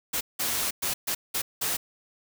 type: noise bursts at uneven times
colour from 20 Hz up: white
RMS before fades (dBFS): -28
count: 6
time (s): 0.13-0.21 / 0.39-0.71 / 0.82-0.94 / 1.07-1.15 / 1.34-1.42 / 1.61-1.77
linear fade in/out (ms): 10
effects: none